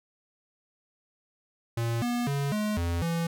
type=tone with pitch steps; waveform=square; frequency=116.3 / 241.4 / 140.8 / 211.4 / 85.4 / 167.5 Hz; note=A#2 / B3 / C#3 / G#3 / F2 / E3; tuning=-4 / -39 / +27 / +31 / -38 / +28 cents; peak=-27 dBFS; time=1.77-3.27 s; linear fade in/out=5 ms; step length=250 ms; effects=none